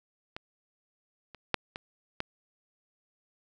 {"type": "clicks", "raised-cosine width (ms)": 0.3, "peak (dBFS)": [-22, -30, -8, -21, -15], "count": 5, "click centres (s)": [0.365, 1.347, 1.543, 1.759, 2.204], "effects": []}